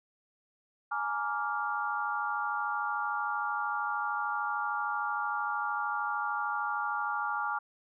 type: chord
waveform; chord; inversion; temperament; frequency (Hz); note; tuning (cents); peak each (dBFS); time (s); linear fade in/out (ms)
sine; Bb dominant seventh; third; just; 839.1 / 932.3 / 1165.4 / 1398.5; Ab5 / Bb5 / D6 / F6; +18 / 0 / -14 / +2; -35 / -39 / -35 / -34; 0.91-7.59; 10
effects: none